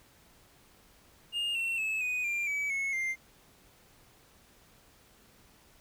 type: tone with pitch steps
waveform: triangle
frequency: 2830 / 2712 / 2598 / 2489 / 2385 / 2285 / 2190 / 2098 Hz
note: F7 / E7 / E7 / D#7 / D7 / D7 / C#7 / C7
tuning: +22 / +49 / -26 / 0 / +26 / -48 / -22 / +4 cents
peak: -28 dBFS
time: 1.32-3.16 s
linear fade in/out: 50 ms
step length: 230 ms
effects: pink hiss -61 dBFS RMS until 5.8 s